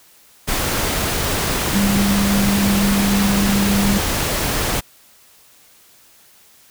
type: tone in noise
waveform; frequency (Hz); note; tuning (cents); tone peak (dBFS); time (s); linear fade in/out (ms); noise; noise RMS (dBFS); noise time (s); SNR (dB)
sine; 199.7; G3; +32; -15; 1.74-3.99; 20; pink; -20; 0.47-4.81; +2
effects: white hiss -50 dBFS RMS until 6.7 s

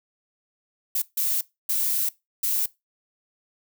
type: noise bursts at uneven times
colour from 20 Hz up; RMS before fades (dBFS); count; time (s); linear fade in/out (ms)
violet; -24; 4; 0.95-1.02 / 1.17-1.41 / 1.69-2.09 / 2.43-2.66; 5
effects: noise-tail reverb RT60 0.2 s tail -20 dB re dry

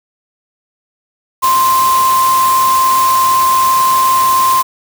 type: tone in noise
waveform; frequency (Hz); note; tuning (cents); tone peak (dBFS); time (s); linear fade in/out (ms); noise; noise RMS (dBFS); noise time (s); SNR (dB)
sine; 1046.5; C6; 0; -8; 1.42-4.63; 20; white; -20; 1.42-4.63; +9
effects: none

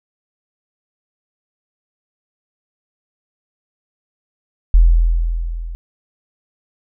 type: tone with level ramp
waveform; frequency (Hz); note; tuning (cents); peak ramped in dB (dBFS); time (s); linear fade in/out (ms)
sine; 41.82; E1; +26; -4 to -25; 4.74-5.75; 0
effects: none

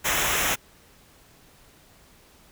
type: noise with comb filter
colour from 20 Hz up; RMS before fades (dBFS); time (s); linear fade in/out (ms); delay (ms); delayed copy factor
pink; -24; 0.04-0.56; 20; 0.22; -0.75
effects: pink hiss -55 dBFS RMS until 2.51 s

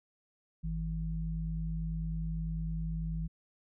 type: tone pair together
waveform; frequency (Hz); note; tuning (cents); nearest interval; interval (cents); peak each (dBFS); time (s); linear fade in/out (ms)
sine; 50.93 / 161.7; G#1 / E3; -33 / -33; octave + minor sixth; 2000; -35 / -35; 0.63-3.28; 20
effects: none

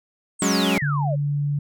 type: exponential sweep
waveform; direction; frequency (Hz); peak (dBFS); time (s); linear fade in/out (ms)
sine; down; 8870 to 530; -25; 0.39-1.16; 20
type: chord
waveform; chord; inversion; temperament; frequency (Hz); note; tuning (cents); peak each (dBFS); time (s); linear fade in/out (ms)
sawtooth; F# suspended second; none; equal; 185 / 207.7 / 277.2; F#3 / G#3 / C#4; 0 / 0 / 0; -19; 0.42-0.78; 2
type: tone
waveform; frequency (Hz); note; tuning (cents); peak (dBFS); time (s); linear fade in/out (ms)
sine; 144.4; D3; -29; -20; 0.82-1.59; 5
effects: none

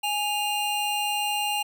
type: tone pair together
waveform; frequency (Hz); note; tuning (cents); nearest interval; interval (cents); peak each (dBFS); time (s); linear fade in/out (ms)
square; 830.6 / 2794; G#5 / F7; 0 / 0; octave + major sixth; 2100; -28 / -28; 0.03-1.63; 10
effects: none

